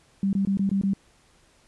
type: tone bursts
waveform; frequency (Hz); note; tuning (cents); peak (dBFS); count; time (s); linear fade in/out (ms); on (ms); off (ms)
sine; 196; G3; 0; -20; 6; 0.23-0.935; 2; 100; 21
effects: pink hiss -60 dBFS RMS until 1.67 s + resampled to 24000 Hz